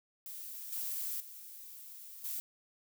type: noise with level steps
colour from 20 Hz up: violet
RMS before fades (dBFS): -45 / -38 / -50 / -39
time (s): 0.26-2.4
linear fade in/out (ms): 0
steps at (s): 0.72 / 1.2 / 2.24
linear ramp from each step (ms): 5
effects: none